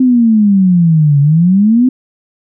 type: exponential two-way sweep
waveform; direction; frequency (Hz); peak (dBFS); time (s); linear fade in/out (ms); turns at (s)
sine; down then up; 261.6 to 139.8 to 261.6; -5; 0-1.89; 5; 1.2
effects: none